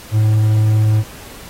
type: tone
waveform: triangle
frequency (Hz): 108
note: A2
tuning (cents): -32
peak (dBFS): -8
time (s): 0.11-1.04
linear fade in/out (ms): 50
effects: pink hiss -37 dBFS RMS until 1.49 s + AAC 48 kbps